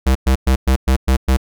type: tone bursts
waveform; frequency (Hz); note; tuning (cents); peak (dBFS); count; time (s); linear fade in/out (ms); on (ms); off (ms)
square; 65.41; C2; 0; -11; 7; 0.06-1.371; 10; 93; 110
effects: none